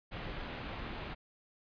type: low-pass noise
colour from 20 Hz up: pink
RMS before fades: -42 dBFS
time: 0.11-1.15 s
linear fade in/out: 20 ms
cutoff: 3500 Hz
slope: 24 dB/octave
effects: resampled to 11025 Hz